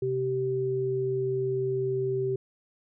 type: tone pair together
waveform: sine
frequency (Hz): 130.81 / 386.8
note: C3 / G4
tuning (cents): 0 / -23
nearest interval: octave + perfect fifth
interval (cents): 1877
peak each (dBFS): -32 / -26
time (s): 0.02-2.36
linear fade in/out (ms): 5
effects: none